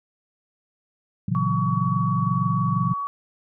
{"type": "chord", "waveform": "sine", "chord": "F# dominant seventh", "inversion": "first", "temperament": "equal", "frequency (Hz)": [116.54, 138.59, 164.81, 185], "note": ["A#2", "C#3", "E3", "F#3"], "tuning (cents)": [0, 0, 0, 0], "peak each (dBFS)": -26, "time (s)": [1.28, 2.94], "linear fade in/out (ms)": 5}
{"type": "tone", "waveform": "sine", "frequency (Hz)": 1128, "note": "C#6", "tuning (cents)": 30, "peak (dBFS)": -25, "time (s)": [1.35, 3.07], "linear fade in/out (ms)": 0}
{"effects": []}